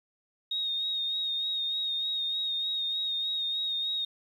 sine tone with vibrato, 3729 Hz, A#7, in tune, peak -28 dBFS, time 0.51-4.05 s, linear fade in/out 5 ms, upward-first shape sine, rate 3.3 Hz, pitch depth 30 cents each way, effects 10-bit

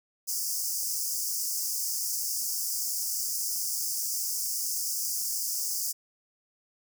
pink high-pass noise, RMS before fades -31 dBFS, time 0.27-5.93 s, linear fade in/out 20 ms, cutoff 4900 Hz, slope 96 dB/octave, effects none

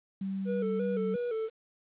sine tone with pitch glide, 193.4 to 190.3 Hz, G3 to F#3, -23 to +49 cents, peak -31 dBFS, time 0.21-1.16 s, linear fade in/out 5 ms, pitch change -28 cents, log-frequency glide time 0.89-1.02 s
triangle tone with vibrato, 462.7 Hz, A#4, 13 cents flat, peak -28 dBFS, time 0.45-1.5 s, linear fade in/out 50 ms, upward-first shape square, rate 2.9 Hz, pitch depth 78 cents each way
effects resampled to 8000 Hz + 10-bit

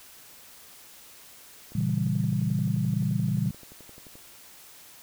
click train, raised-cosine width 2 ms, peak -35 dBFS, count 29, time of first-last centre 1.72-4.155 s, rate 11.5 Hz
sine chord, A# diminished seventh, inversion none, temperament equal, 116.54 / 138.59 / 164.81 / 196 Hz, A#2 / C#3 / E3 / G3, 0 / 0 / 0 / 0 cents, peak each -29 dBFS, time 1.75-3.51 s, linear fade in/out 5 ms
effects white hiss -50 dBFS RMS until 5.02 s

